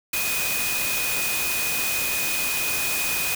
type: tone in noise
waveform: sine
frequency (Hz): 2489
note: D#7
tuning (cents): 0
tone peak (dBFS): -27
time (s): 0.13-3.35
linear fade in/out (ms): 5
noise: white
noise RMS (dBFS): -26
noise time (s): 0.13-3.35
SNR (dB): -4
effects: none